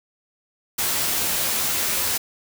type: noise with comb filter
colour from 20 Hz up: white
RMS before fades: -23 dBFS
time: 0.78-2.18 s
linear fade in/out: 10 ms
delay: 13 ms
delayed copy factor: +0.5
effects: none